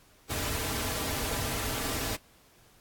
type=noise with comb filter; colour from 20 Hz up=pink; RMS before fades=-32 dBFS; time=0.29-2.17 s; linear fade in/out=20 ms; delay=5.5 ms; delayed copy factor=-0.65; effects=pink hiss -60 dBFS RMS until 2.8 s + AAC 64 kbps